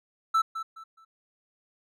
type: tone with echo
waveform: triangle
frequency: 1322 Hz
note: E6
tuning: 5 cents sharp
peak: -18 dBFS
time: 0.34-0.42 s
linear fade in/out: 10 ms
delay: 210 ms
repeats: 3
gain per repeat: -11 dB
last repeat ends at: 1.05 s
effects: none

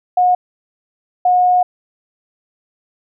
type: tone pair in turn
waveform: sine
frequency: 724 / 724 Hz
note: F#5 / F#5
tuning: -38 / -38 cents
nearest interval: unison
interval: 0 cents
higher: neither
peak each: -9 / -9 dBFS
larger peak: neither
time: 0.17-0.35 / 1.25-1.63 s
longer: second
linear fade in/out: 5 ms
effects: none

